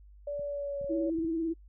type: tone with pitch glide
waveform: sine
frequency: 577 to 561.9 Hz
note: D5 to C#5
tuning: -31 to +23 cents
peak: -32 dBFS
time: 0.27-1.1 s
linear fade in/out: 5 ms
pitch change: -46 cents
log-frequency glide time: 0.42-0.83 s
type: clicks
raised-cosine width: 5 ms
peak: -36 dBFS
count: 5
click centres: 0.395 / 0.814 / 0.844 / 1.187 / 1.247 s
type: tone with vibrato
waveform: sine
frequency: 327.3 Hz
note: E4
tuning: 12 cents flat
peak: -28 dBFS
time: 0.89-1.54 s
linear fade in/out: 20 ms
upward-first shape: sine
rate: 18 Hz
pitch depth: 42 cents each way
effects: noise-tail reverb RT60 0.1 s tail -26 dB re dry + added 50 Hz sine -51 dBFS peak until 1.68 s